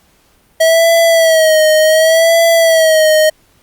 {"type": "tone with vibrato", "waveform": "square", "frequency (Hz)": 644, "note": "E5", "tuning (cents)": -41, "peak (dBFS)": -7, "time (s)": [0.6, 3.3], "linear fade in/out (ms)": 10, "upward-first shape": "sine", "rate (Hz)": 0.68, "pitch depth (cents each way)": 63, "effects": ["pink hiss -52 dBFS RMS until 3.62 s", "Opus 48 kbps"]}